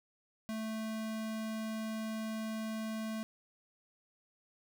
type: tone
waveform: square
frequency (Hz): 220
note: A3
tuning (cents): 0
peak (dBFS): -37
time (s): 0.49-3.23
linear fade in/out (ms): 0
effects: none